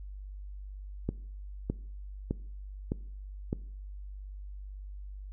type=click train; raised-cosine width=3 ms; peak=-17 dBFS; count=5; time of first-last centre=1.09-3.529 s; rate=1.64 Hz; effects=noise-tail reverb RT60 0.6 s tail -21 dB re dry + added 49 Hz sine -40 dBFS peak until 5.32 s